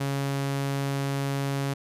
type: tone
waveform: sawtooth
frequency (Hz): 138.59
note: C#3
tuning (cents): 0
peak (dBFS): -22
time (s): 0-1.74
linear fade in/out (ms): 10
effects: resampled to 32000 Hz